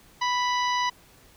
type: harmonic tone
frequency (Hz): 987.8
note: B5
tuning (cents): 0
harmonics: 1 / 2 / 3 / 4 / 5 / 6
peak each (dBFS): -24 / -30 / -34 / -36 / -38 / -40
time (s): 0.21-0.9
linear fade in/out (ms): 10
effects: pink hiss -55 dBFS RMS until 1.36 s